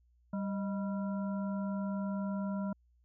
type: harmonic tone with a mistuned harmonic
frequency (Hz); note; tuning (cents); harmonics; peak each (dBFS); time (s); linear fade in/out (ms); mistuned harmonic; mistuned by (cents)
196; G3; 0; 1 / 3 / 5 / 7; -33 / -43 / -47 / -50; 0.33-2.73; 5; 3; +91
effects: added 60 Hz sine -65 dBFS peak until 3.04 s